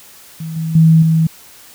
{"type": "tone with level steps", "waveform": "sine", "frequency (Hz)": 161.3, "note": "E3", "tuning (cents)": -37, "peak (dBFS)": [-22, -17, -5, -9], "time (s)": [0.4, 1.27], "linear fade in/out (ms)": 5, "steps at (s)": [0.56, 0.75, 1.02], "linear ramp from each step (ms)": 5, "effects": ["white hiss -41 dBFS RMS until 1.74 s"]}